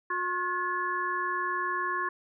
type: harmonic tone with a mistuned harmonic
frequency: 360 Hz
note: F#4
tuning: 47 cents flat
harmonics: 1 / 3 / 4 / 5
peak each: -38 / -30 / -40 / -32 dBFS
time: 0.1-2.09 s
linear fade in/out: 5 ms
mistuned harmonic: 5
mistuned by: -86 cents
effects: none